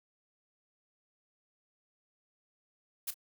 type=noise with echo; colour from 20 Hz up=blue; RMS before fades=-35 dBFS; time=3.07-3.11 s; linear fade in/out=10 ms; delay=33 ms; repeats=1; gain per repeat=-14 dB; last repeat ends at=3.143 s; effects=none